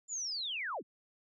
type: linear sweep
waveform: sine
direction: down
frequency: 7230 to 120.9 Hz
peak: -35 dBFS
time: 0.08-0.83 s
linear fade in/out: 50 ms
effects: none